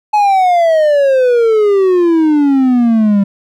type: exponential sweep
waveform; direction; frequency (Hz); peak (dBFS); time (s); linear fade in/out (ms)
triangle; down; 854 to 196; -5; 0.13-3.24; 10
effects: none